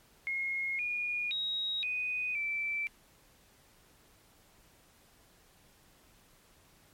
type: tone with pitch steps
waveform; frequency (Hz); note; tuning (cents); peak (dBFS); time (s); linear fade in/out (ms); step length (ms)
sine; 2155 / 2439 / 3798 / 2489 / 2329; C#7 / D#7 / A#7 / D#7 / D7; -49 / -35 / +32 / 0 / -15; -31; 0.27-2.87; 0; 520
effects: pink hiss -63 dBFS RMS until 6.93 s + MP3 64 kbps